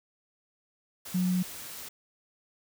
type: tone in noise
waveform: sine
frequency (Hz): 182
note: F#3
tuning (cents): -28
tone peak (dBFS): -24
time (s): 1.14-1.43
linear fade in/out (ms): 10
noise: white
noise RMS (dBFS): -42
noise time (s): 1.05-1.89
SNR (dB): +15
effects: none